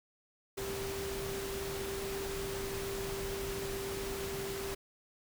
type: tone in noise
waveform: sine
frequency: 392 Hz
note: G4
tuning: in tune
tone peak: -38 dBFS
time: 0.57-4.75 s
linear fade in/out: 10 ms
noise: pink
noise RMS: -41 dBFS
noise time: 0.57-4.75 s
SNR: 0 dB
effects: none